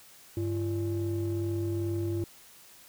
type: ring-modulated tone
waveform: triangle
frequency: 120.6 Hz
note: B2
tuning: 41 cents flat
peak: -23 dBFS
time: 0.37-2.24 s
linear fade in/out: 0 ms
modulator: 220 Hz
effects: white hiss -54 dBFS RMS until 2.88 s